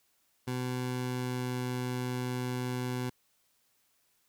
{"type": "tone with pitch glide", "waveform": "20% pulse", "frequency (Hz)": [126, 125.27], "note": ["B2", "B2"], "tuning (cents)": [35, 25], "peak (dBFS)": -27, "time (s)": [0.47, 3.1], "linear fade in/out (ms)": 10, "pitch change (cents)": -10, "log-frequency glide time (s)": [0.81, 1.64], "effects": ["white hiss -72 dBFS RMS until 4.28 s"]}